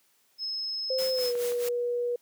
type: tone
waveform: sine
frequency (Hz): 5180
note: E8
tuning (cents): -31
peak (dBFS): -30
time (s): 0.38-1.33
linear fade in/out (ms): 50
type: tone with pitch glide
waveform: sine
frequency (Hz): 521 to 483.3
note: C5 to B4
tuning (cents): -7 to -38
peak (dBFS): -26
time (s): 0.9-2.16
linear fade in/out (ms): 5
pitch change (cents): -131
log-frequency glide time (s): 1.12-1.31
type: noise with tremolo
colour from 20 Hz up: white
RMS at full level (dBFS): -37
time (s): 0.98-1.69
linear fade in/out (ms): 5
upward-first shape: sine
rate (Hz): 4.7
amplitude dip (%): 75
type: click train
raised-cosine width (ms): 0.5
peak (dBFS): -29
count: 4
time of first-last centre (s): 1.02-1.52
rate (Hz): 6
effects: white hiss -67 dBFS RMS until 2.21 s + high-pass 150 Hz 12 dB/octave